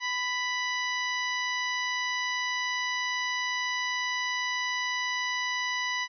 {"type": "harmonic tone with a mistuned harmonic", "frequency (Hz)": 987.8, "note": "B5", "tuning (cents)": 0, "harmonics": [1, 2, 3, 4, 5, 6], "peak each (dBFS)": [-34, -30, -37, -40, -41, -42], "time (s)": [0, 6.08], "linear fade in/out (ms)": 50, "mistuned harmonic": 1, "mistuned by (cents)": 19, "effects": []}